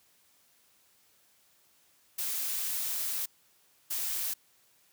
blue noise bursts at uneven times, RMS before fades -33 dBFS, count 2, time 2.18-3.26 / 3.9-4.34 s, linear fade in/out 10 ms, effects white hiss -66 dBFS RMS until 4.92 s + high-pass 60 Hz 12 dB/octave

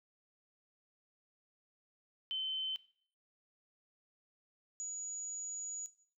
sine tone pair in turn, 3071 / 6841 Hz, G7 / A8, -36 / -50 cents, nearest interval octave + major second, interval 1386 cents, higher second, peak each -35 / -38 dBFS, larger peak first, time 2.31-2.76 / 4.8-5.86 s, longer second, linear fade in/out 0 ms, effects noise-tail reverb RT60 0.5 s tail -17 dB re dry

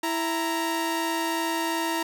sawtooth tone pair together, 330.9 / 930 Hz, E4 / A#5, +7 / -4 cents, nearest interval octave + tritone, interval 1789 cents, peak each -24 dBFS, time 0.03-2.03 s, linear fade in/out 5 ms, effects none

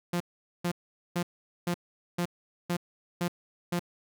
sawtooth tone bursts, 174.61 Hz, F3, in tune, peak -23 dBFS, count 8, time 0.13-3.794 s, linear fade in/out 5 ms, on 73 ms, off 440 ms, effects none

